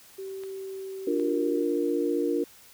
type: tone with pitch glide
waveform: sine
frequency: 385.7 to 382.8 Hz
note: G4 to G4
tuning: -28 to -41 cents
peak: -34 dBFS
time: 0.18-1.63 s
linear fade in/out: 10 ms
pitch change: -13 cents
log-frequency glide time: 0.41-1.41 s
type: clicks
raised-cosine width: 0.3 ms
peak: -31 dBFS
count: 2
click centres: 0.436 / 1.198 s
type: chord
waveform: sine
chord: Bb major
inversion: first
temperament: equal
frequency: 293.7 / 349.2 / 466.2 Hz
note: D4 / F4 / Bb4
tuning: 0 / 0 / 0 cents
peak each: -28 dBFS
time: 1.07-2.44 s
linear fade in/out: 5 ms
effects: white hiss -53 dBFS RMS until 2.73 s